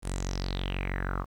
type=tone with low-pass filter sweep; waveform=sawtooth; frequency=46.25 Hz; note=F#1; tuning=in tune; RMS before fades=-32 dBFS; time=0.02-1.26 s; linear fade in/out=50 ms; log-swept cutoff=9800 to 1100 Hz; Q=6.4; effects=10-bit